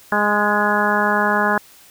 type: harmonic tone with a mistuned harmonic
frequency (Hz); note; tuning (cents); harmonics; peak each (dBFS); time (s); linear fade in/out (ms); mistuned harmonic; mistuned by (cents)
207.4; G#3; -2; 1 / 2 / 3 / 4 / 5 / 6 / 7 / 8; -23 / -25 / -24 / -22 / -22 / -26 / -22 / -22; 0.12-1.58; 2; 8; +22
effects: white hiss -47 dBFS RMS until 1.9 s